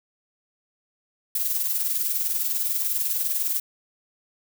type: noise with tremolo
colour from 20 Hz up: violet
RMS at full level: -23 dBFS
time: 1.35-3.6 s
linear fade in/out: 5 ms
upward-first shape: sine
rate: 20 Hz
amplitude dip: 50%
effects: none